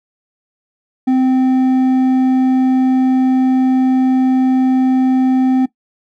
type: tone with hard clipping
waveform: sine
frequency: 259 Hz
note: C4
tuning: 17 cents flat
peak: -11 dBFS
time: 1.07-5.66 s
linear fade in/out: 10 ms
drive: 5 dB
effects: noise-tail reverb RT60 0.1 s tail -18 dB re dry